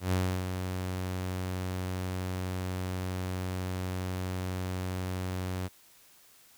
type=tone with ADSR envelope; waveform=sawtooth; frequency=92.2 Hz; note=F#2; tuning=6 cents flat; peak=-21 dBFS; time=0-5.69 s; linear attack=120 ms; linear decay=310 ms; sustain=-7 dB; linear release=30 ms; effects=white hiss -59 dBFS RMS until 6.57 s